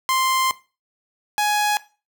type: tone pair in turn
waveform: sawtooth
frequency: 1046.5 / 835.1 Hz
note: C6 / G#5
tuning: 0 / +9 cents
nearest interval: major third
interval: 391 cents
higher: first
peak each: -14 dBFS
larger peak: neither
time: 0.09-0.51 / 1.38-1.77 s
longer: first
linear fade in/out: 0 ms
effects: noise-tail reverb RT60 0.3 s tail -17 dB re dry